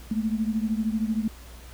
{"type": "beating tone pair", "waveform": "sine", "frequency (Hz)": [215.7, 228.7], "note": ["A3", "A#3"], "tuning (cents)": [-34, -33], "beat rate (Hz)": 13, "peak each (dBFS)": [-25, -28], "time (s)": [0.11, 1.28], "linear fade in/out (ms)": 5, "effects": ["added 60 Hz sine -43 dBFS peak until 1.73 s", "pink hiss -49 dBFS RMS until 1.73 s"]}